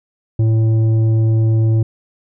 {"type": "tone with tanh clipping", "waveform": "sine", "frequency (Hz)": 111.4, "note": "A2", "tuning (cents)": 22, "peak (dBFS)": -12, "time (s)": [0.39, 1.83], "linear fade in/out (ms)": 5, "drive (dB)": 8, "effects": []}